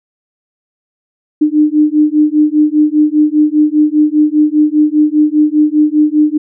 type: beating tone pair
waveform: sine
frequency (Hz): 300 / 305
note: D4 / D#4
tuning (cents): +37 / -34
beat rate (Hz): 5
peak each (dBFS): -10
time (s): 1.41-6.38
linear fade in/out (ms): 10
effects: none